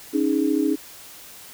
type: chord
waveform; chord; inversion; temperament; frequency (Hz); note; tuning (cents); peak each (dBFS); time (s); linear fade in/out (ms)
sine; C# suspended second; none; equal; 277.2 / 311.1 / 415.3; C#4 / D#4 / G#4; 0 / 0 / 0; -22 / -21 / -26; 0.13-0.76; 20
effects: white hiss -43 dBFS RMS until 1.53 s